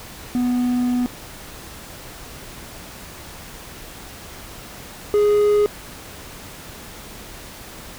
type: tone pair in turn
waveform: triangle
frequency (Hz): 246.9 / 415.2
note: B3 / G#4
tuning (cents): 0 / 0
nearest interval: major sixth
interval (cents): 900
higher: second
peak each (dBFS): -15 / -11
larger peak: second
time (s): 0.35-1.06 / 5.14-5.66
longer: first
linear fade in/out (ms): 0
effects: pink hiss -38 dBFS RMS until 7.98 s